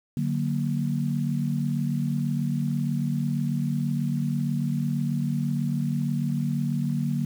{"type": "chord", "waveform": "sine", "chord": "D augmented", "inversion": "none", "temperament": "equal", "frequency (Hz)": [146.83, 185, 233.1], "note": ["D3", "F#3", "A#3"], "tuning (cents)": [0, 0, 0], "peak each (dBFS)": [-26, -30, -28], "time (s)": [0.17, 7.25], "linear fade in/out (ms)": 2, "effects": ["8-bit"]}